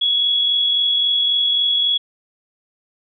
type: tone with amplitude modulation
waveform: sine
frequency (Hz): 3357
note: G#7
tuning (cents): +18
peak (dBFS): -13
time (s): 0.01-1.98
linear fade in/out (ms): 10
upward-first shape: sine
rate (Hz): 43.7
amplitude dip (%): 30
effects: none